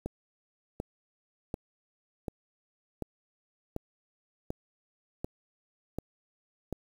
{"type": "click train", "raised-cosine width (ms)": 2, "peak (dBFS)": -20, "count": 10, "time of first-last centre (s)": [0.06, 6.727], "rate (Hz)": 1.35, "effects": ["8-bit"]}